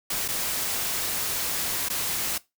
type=noise with dropouts; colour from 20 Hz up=white; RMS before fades=-28 dBFS; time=0.1-2.38 s; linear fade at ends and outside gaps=5 ms; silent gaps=0.28-0.285 / 1.887-1.899 s; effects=noise-tail reverb RT60 0.2 s tail -19 dB re dry